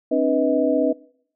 sine tone cluster, 265.9 / 301.2 / 492 / 635 Hz, C4 / D4 / B4 / D#5, +28 / +44 / -7 / +35 cents, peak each -22 dBFS, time 0.11-0.93 s, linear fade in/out 10 ms, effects noise-tail reverb RT60 0.7 s tail -25 dB re dry

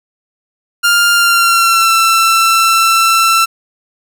sawtooth tone with pitch glide, 1400 to 1339.1 Hz, F6 to E6, +4 to +27 cents, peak -4 dBFS, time 0.83-3.46 s, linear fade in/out 20 ms, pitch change -77 cents, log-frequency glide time 1.14-1.93 s, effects none

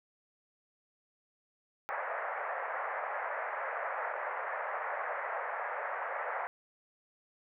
pink band-pass noise, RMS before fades -37 dBFS, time 1.89-6.47 s, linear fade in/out 0 ms, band 530 to 2000 Hz, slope 48 dB/octave, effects none

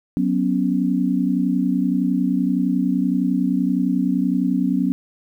sine chord, F# suspended fourth, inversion none, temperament just, 185 / 246.7 / 277.5 Hz, F#3 / B3 / C#4, 0 / -2 / +2 cents, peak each -21 dBFS, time 0.17-4.92 s, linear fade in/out 0 ms, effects 9-bit

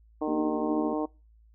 harmonic tone, 153.2 Hz, D#3, 27 cents flat, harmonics 2 / 3 / 4 / 5 / 6 / 7, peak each -29 / -33 / -35 / -37 / -39 / -40 dBFS, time 0.21-1.06 s, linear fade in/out 10 ms
sine chord, Eb major seventh, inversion second, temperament equal with one note detuned, 233.1 / 293.7 / 309.2 / 392 Hz, Bb3 / D4 / Eb4 / G4, 0 / 0 / -11 / 0 cents, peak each -33 / -37 / -37 / -36 dBFS, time 0.27-0.94 s, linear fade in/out 10 ms
effects noise-tail reverb RT60 0.3 s tail -24 dB re dry + added 55 Hz sine -55 dBFS peak until 1.54 s

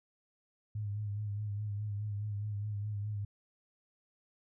sine tone with vibrato, 103.83 Hz, G#2, in tune, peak -34 dBFS, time 0.75-3.25 s, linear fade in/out 5 ms, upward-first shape sine, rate 4.8 Hz, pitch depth 45 cents each way, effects none

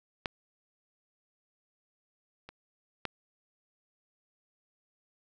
clicks, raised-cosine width 0.3 ms, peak -15 / -29 / -16 dBFS, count 3, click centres 0.258 / 2.49 / 3.053 s, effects none

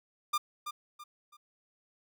45% pulse tone with echo, 1200 Hz, D6, 37 cents sharp, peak -27 dBFS, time 0.33-0.38 s, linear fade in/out 10 ms, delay 330 ms, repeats 3, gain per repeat -9 dB, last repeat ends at 1.37 s, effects none

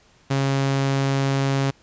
sawtooth tone, 136.7 Hz, C#3, 24 cents flat, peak -15 dBFS, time 0.3-1.71 s, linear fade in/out 10 ms, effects pink hiss -56 dBFS RMS until 1.82 s + resampled to 16000 Hz

